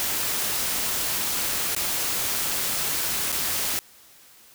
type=noise with dropouts; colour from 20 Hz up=white; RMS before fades=-26 dBFS; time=0-3.79 s; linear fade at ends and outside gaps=0 ms; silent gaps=1.749-1.764 / 3.319-3.326 s; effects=white hiss -52 dBFS RMS until 4.54 s